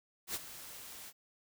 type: noise with ADSR envelope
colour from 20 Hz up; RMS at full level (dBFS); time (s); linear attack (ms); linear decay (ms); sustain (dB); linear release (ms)
white; -36; 0.27-1.13; 77; 34; -13; 53
effects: none